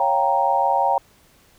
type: chord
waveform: sine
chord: G half-diminished seventh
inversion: second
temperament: equal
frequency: 554.4 / 698.5 / 784 / 932.3 Hz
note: Db5 / F5 / G5 / Bb5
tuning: 0 / 0 / 0 / 0 cents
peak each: -24 / -24 / -20 / -20 dBFS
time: 0-0.98 s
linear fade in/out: 2 ms
effects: pink hiss -55 dBFS RMS until 1.58 s

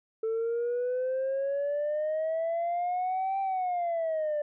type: exponential two-way sweep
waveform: sine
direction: up then down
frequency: 442 to 784 to 587 Hz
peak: -25 dBFS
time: 0.23-4.42 s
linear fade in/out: 5 ms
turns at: 3.4 s
effects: tanh soft clip ceiling -25 dBFS

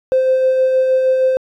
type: tone with tremolo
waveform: triangle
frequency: 520 Hz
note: C5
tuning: 11 cents flat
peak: -6 dBFS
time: 0.12-1.37 s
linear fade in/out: 0 ms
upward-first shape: sine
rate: 6.4 Hz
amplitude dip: 40%
effects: tanh soft clip ceiling -7 dBFS

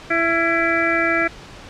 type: harmonic tone with a mistuned harmonic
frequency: 332.6 Hz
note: E4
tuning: 16 cents sharp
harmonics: 1 / 2 / 4 / 5 / 6 / 7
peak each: -23 / -23 / -23 / -23 / -23 / -23 dBFS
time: 0.1-1.28 s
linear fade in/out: 10 ms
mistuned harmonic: 4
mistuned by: +27 cents
effects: pink hiss -39 dBFS RMS until 1.69 s + low-pass 5000 Hz 12 dB/octave

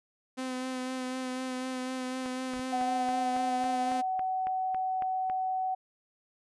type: tone with vibrato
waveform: sawtooth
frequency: 256.7 Hz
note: C4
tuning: 33 cents flat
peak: -29 dBFS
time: 0.37-4.02 s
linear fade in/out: 20 ms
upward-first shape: sine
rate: 4 Hz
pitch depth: 19 cents each way
type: click train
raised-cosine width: 0.5 ms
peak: -26 dBFS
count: 12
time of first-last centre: 2.26-5.299 s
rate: 3.62 Hz
type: noise with exponential growth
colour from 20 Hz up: brown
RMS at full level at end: -39 dBFS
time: 2.51-2.6 s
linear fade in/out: 2 ms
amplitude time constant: 19 ms
type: tone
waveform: sine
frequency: 751 Hz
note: F#5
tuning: 26 cents sharp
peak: -28 dBFS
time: 2.72-5.75 s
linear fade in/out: 10 ms
effects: resampled to 24000 Hz

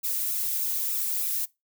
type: noise with flanger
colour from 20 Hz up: violet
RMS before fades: -28 dBFS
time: 0.03-1.46 s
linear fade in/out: 20 ms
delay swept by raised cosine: 0.76 to 2.26 ms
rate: 3.3 Hz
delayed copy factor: +0.85
effects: noise-tail reverb RT60 0.2 s tail -21 dB re dry

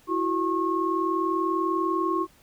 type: tone cluster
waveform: sine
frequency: 331.3 / 371.4 / 1086 Hz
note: E4 / F#4 / C#6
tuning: +9 / +7 / -36 cents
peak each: -27 / -28 / -26 dBFS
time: 0.07-2.27 s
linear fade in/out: 50 ms
effects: pink hiss -58 dBFS RMS until 2.42 s

